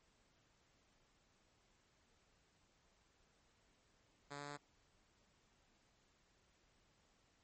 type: tone with pitch steps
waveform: 5% pulse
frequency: 143 / 144.08 / 145.16 Hz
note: D3 / D3 / D3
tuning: -46 / -33 / -20 cents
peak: -36 dBFS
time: 4.3-4.576 s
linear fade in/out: 20 ms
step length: 92 ms
effects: pink hiss -75 dBFS RMS until 7.43 s + MP3 32 kbps